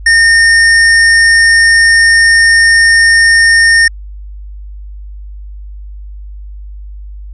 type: tone with hard clipping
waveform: sine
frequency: 1828 Hz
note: A#6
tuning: 34 cents flat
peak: -5 dBFS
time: 0.06-3.88 s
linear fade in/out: 5 ms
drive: 17 dB
effects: added 50 Hz sine -24 dBFS peak until 7.33 s + resampled to 24000 Hz